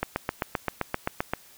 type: click train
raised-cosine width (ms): 0.5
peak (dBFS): -10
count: 11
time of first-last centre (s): 0.03-1.335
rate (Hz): 7.66
effects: white hiss -53 dBFS RMS until 1.57 s